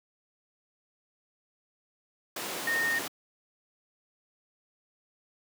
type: tone in noise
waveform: sine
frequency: 1841 Hz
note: A#6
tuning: 22 cents flat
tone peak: -26 dBFS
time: 2.67-2.99 s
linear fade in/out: 5 ms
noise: pink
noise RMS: -34 dBFS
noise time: 2.36-3.08 s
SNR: +5 dB
effects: high-pass 300 Hz 12 dB/octave